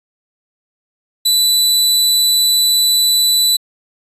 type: tone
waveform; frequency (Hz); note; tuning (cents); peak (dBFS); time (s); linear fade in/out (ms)
sawtooth; 3977; B7; +11; -7; 1.25-3.57; 10
effects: resampled to 32000 Hz